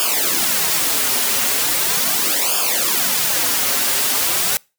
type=noise with flanger; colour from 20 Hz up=white; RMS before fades=-18 dBFS; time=0-4.57 s; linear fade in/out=0 ms; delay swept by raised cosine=0.5 to 6.3 ms; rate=0.39 Hz; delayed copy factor=-0.95; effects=noise-tail reverb RT60 0.3 s tail -26 dB re dry + high-pass 150 Hz 12 dB/octave